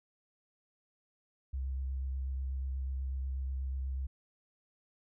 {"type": "tone with vibrato", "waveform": "sine", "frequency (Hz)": 66.2, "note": "C2", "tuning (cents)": 21, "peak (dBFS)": -33, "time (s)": [1.53, 4.07], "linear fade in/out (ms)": 10, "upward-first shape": "sine", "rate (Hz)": 8.2, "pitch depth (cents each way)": 20, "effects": []}